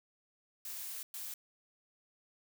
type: noise bursts at uneven times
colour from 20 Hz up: blue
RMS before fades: -43 dBFS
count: 2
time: 0.65-1.03 / 1.14-1.34 s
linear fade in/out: 2 ms
effects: none